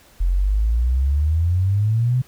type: exponential sweep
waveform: sine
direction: up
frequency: 42.29 to 130 Hz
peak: -15 dBFS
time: 0.2-2.22 s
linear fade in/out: 10 ms
effects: pink hiss -51 dBFS RMS until 2.27 s